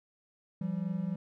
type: tone pair together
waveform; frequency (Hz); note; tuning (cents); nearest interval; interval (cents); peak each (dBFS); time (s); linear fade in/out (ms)
triangle; 170 / 193.23; F3 / G3; -46 / -25; major second; 221; -32 / -32; 0.61-1.16; 5
effects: none